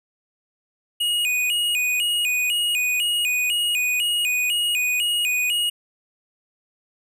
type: tone with vibrato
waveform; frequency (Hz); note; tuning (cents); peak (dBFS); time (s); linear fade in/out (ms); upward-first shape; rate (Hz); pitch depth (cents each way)
square; 2673; E7; +23; -20; 1-5.7; 10; square; 2; 130
effects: none